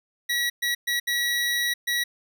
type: tone bursts at uneven times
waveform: 25% pulse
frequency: 1924 Hz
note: B6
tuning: 46 cents flat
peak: -19 dBFS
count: 5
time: 0.29-0.5 / 0.62-0.75 / 0.87-1 / 1.07-1.74 / 1.87-2.04 s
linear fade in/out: 10 ms
effects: none